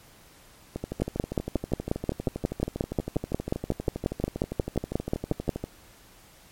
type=two click trains; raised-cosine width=2 ms; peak=-17 / -10 dBFS; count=62 / 26; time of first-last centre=0.76-5.64 / 1.02-5.492 s; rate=12.5 / 5.59 Hz; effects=pink hiss -54 dBFS RMS until 6.51 s + MP3 64 kbps